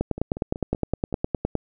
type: two click trains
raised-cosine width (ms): 2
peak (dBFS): -19 / -9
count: 6 / 16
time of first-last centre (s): 0.18-1.127 / 0.01-1.553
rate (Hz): 5.28 / 9.72
effects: none